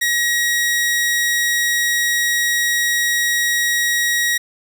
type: tone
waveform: sawtooth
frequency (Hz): 1900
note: A#6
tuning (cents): +33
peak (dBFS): -12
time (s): 0.01-4.38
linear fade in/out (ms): 10
effects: none